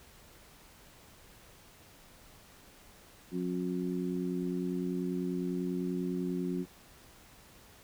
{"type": "harmonic tone", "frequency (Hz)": 90.1, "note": "F#2", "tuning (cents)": -45, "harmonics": [2, 3, 4], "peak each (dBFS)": [-34, -36, -37], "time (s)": [3.31, 6.66], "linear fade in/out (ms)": 50, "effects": ["pink hiss -57 dBFS RMS until 7.83 s"]}